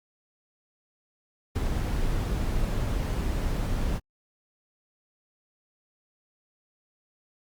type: noise with ADSR envelope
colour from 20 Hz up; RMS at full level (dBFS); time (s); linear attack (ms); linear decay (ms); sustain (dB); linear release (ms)
brown; -25; 1.55-4; 14; 15; -2; 38
effects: Opus 48 kbps